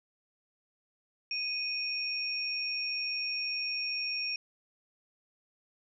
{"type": "tone pair together", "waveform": "sine", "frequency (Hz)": [2489, 5533], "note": ["D#7", "F8"], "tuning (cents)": [0, -17], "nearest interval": "octave + major second", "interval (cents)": 1383, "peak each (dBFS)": [-34, -34], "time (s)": [1.31, 4.36], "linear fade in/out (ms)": 2, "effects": []}